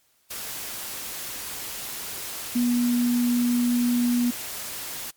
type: tone in noise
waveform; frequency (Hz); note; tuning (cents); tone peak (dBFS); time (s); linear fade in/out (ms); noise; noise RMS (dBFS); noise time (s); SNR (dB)
sine; 242.1; B3; -34; -19; 2.55-4.31; 10; white; -34; 0.3-5.11; +12
effects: white hiss -65 dBFS RMS until 5.16 s + MP3 96 kbps